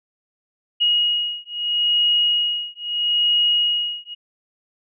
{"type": "beating tone pair", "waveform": "sine", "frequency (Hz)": [2886, 2886.77], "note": ["F#7", "F#7"], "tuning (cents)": [-44, -43], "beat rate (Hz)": 0.77, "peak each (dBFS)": -20, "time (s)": [0.8, 4.15], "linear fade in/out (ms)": 20, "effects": []}